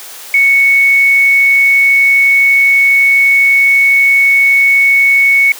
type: tone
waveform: sine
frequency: 2217 Hz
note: C#7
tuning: in tune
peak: -5 dBFS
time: 0.34-5.52 s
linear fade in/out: 2 ms
effects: white hiss -30 dBFS RMS until 5.59 s + high-pass 400 Hz 12 dB/octave